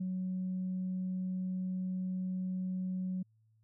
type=tone; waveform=sine; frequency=185 Hz; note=F#3; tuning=in tune; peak=-32 dBFS; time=0-3.23 s; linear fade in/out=10 ms; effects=tanh soft clip ceiling -29 dBFS + added 110 Hz sine -66 dBFS peak until 3.63 s